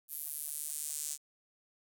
sawtooth tone with high-pass filter sweep, 149.2 Hz, D3, 28 cents sharp, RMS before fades -40 dBFS, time 0.08-1.18 s, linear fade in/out 50 ms, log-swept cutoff 12000 to 7500 Hz, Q 2.4, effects none

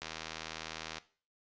click train, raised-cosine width 0.2 ms, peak -22 dBFS, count 78, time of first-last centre 0.02-0.983 s, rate 80 Hz, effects noise-tail reverb RT60 0.4 s tail -17 dB re dry + resampled to 16000 Hz

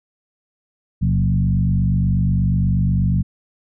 sine tone with frequency modulation, 123.47 Hz, B2, in tune, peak -14 dBFS, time 1.01-3.23 s, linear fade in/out 20 ms, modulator 48.3 Hz, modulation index 1.4, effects none

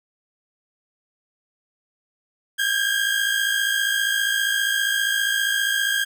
30% pulse tone pair together, 1588 / 1643 Hz, G6 / G#6, +22 / -19 cents, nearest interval minor second, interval 59 cents, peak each -20 / -20 dBFS, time 2.58-6.05 s, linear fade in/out 20 ms, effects none

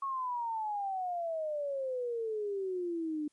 sine exponential sweep, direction down, 1108.7 to 295.1 Hz, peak -32 dBFS, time 0.02-3.28 s, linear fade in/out 5 ms, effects white hiss -75 dBFS RMS until 3.32 s + MP3 48 kbps

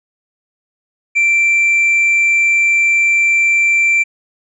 sine tone with tanh clipping, 2349 Hz, D7, in tune, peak -10 dBFS, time 1.15-4.04 s, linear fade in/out 20 ms, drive 2 dB, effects resampled to 22050 Hz

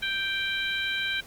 harmonic tone, 784 Hz, G5, in tune, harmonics 2 / 3 / 4 / 5, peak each -30 / -32 / -33 / -34 dBFS, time 0.02-1.21 s, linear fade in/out 10 ms, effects pink hiss -49 dBFS RMS until 1.26 s + Opus 48 kbps

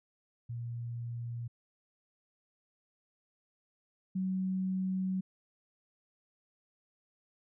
sine tone pair in turn, 118.3 / 187.79 Hz, A#2 / F#3, +26 / +26 cents, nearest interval minor sixth, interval 800 cents, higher second, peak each -36 / -30 dBFS, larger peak second, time 0.49-1.48 / 4.15-5.21 s, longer second, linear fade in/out 10 ms, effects none

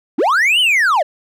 triangle linear two-way sweep, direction up then down, 220 to 3092 to 540 Hz, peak -9 dBFS, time 0.18-1.03 s, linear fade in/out 10 ms, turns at 0.6 s, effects none

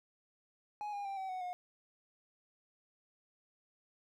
triangle tone with pitch steps, 835 / 810.8 / 787.2 / 764.4 / 742.2 / 720.6 Hz, G#5 / G#5 / G5 / G5 / F#5 / F#5, +9 / -42 / +7 / -44 / +5 / -46 cents, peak -36 dBFS, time 0.81-1.53 s, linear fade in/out 0 ms, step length 120 ms, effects none

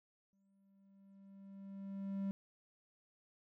triangle tone with exponential growth, 196 Hz, G3, in tune, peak -33 dBFS, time 0.33-2.31 s, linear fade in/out 0 ms, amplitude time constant 430 ms, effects none

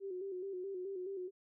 sine tone with vibrato, 378.1 Hz, F#4, 38 cents sharp, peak -39 dBFS, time 0-1.31 s, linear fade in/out 50 ms, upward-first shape square, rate 4.7 Hz, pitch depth 64 cents each way, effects none

